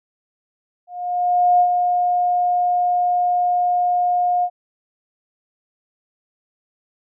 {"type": "tone with ADSR envelope", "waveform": "sine", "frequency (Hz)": 714, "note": "F5", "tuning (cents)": 38, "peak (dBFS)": -10, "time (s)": [0.87, 4.5], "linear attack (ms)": 730, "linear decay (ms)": 74, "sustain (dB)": -5, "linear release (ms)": 63, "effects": []}